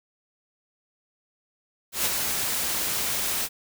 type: noise with ADSR envelope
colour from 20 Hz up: white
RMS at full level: -23 dBFS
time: 1.92-3.49 s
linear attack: 130 ms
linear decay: 33 ms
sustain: -4 dB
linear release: 50 ms
effects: none